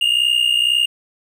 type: tone pair together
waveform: triangle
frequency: 2800 / 2862 Hz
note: F7 / F7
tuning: +4 / +42 cents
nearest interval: unison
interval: 38 cents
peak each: -15 dBFS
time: 0.01-0.86 s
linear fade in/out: 5 ms
effects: none